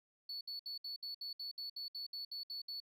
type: tone bursts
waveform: sine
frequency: 4435 Hz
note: C#8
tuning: in tune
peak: -39 dBFS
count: 14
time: 0.29-2.802 s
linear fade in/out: 5 ms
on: 120 ms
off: 64 ms
effects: tanh soft clip ceiling -40 dBFS